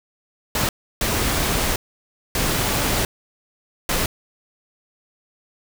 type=noise bursts at uneven times; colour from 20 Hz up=pink; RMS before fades=-21 dBFS; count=4; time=0.55-0.69 / 1.01-1.76 / 2.35-3.05 / 3.89-4.06 s; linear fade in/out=2 ms; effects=none